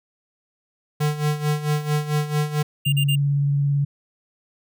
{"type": "tone with tremolo", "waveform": "square", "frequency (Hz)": 149.8, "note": "D3", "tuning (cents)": 35, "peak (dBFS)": -18, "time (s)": [1, 2.63], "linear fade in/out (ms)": 10, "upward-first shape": "sine", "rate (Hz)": 4.5, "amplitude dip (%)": 75}
{"type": "tone bursts", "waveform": "square", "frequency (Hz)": 2800, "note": "F7", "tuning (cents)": 4, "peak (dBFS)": -23, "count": 3, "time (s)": [2.85, 3.157], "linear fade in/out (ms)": 10, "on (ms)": 75, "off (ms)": 41}
{"type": "tone with vibrato", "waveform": "sine", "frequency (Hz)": 141.9, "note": "C#3", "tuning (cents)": 41, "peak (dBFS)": -17, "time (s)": [2.86, 3.85], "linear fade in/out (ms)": 10, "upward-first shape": "sine", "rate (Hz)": 18, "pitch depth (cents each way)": 16}
{"effects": []}